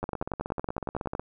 two click trains, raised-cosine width 1 ms, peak -16 / -18 dBFS, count 13 / 20, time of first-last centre 0.04-1.151 / 0.03-1.196 s, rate 10.8 / 16.3 Hz, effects none

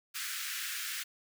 pink high-pass noise, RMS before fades -38 dBFS, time 0.14-1.04 s, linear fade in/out 20 ms, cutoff 1400 Hz, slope 48 dB/octave, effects none

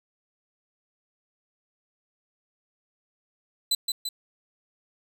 sawtooth tone with echo, 4013 Hz, B7, 27 cents sharp, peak -18 dBFS, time 3.71-3.75 s, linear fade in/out 5 ms, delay 170 ms, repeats 2, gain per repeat -4 dB, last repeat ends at 4.09 s, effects none

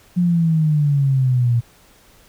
sine exponential sweep, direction down, 179.7 to 116.54 Hz, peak -13 dBFS, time 0.16-1.61 s, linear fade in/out 20 ms, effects pink hiss -51 dBFS RMS until 2.28 s

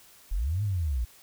sine linear two-way sweep, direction up then down, 33.46 to 107.4 to 53.8 Hz, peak -25 dBFS, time 0.31-1.05 s, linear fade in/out 10 ms, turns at 0.63 s, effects white hiss -55 dBFS RMS until 1.22 s

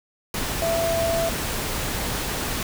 sine tone in noise, 666 Hz, E5, 18 cents sharp, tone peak -21 dBFS, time 0.62-1.29 s, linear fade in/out 2 ms, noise pink, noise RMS -27 dBFS, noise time 0.34-2.63 s, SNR +3 dB, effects none

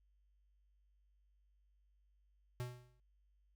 square tone with exponential decay, 123.47 Hz, B2, in tune, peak -38 dBFS, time 2.6-3 s, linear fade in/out 0 ms, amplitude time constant 85 ms, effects added 50 Hz sine -70 dBFS peak until 3.55 s

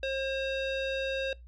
square tone with low-pass filter, 536 Hz, C5, 42 cents sharp, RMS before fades -32 dBFS, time 0.03-1.33 s, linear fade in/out 2 ms, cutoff 3400 Hz, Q 3.3, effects noise-tail reverb RT60 0.2 s tail -23 dB re dry + added 60 Hz sine -47 dBFS peak until 1.47 s

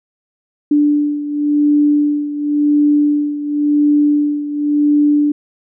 sine beating tone pair, 293.7 / 294.63 Hz, D4 / D4, 0 / +6 cents, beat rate 0.93 Hz, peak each -12 / -17 dBFS, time 0.71-5.32 s, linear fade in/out 5 ms, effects none

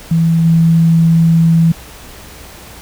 sine tone with level steps, 164.81 Hz, E3, in tune, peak -8 / -6 dBFS, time 0.11-1.72 s, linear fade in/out 5 ms, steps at 0.44 s, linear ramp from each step 20 ms, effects added 60 Hz sine -40 dBFS peak until 2.81 s + pink hiss -35 dBFS RMS until 2.81 s

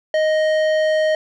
square tone with low-pass filter, 623 Hz, D#5, 2 cents sharp, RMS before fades -17 dBFS, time 0.14-1.15 s, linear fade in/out 2 ms, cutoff 3300 Hz, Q 0.59, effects none

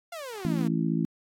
sawtooth exponential sweep, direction down, 709 to 220 Hz, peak -32 dBFS, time 0.12-0.68 s, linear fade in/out 5 ms
harmonic tone, 55.4 Hz, A1, 13 cents sharp, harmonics 3 / 4 / 5 / 6, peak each -27 / -29 / -31 / -33 dBFS, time 0.45-1.05 s, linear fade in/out 0 ms
effects AAC 64 kbps

